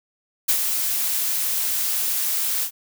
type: noise with ADSR envelope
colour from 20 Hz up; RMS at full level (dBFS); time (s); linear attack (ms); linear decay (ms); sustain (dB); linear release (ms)
blue; -17; 0.48-2.71; 14; 68; -6; 80
effects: none